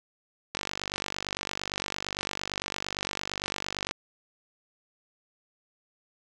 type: click train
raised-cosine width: 0.2 ms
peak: -13 dBFS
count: 165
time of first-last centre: 0.55-3.911 s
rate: 48.8 Hz
effects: none